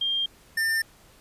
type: tone pair in turn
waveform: sine / square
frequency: 3200 / 1796.9 Hz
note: G7 / A6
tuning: +35 / +36 cents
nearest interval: minor seventh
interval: 999 cents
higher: first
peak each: -23 / -23 dBFS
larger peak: neither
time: 0.01-0.26 / 0.57-0.82 s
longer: neither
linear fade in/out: 5 ms
effects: pink hiss -55 dBFS RMS until 1.2 s + resampled to 32000 Hz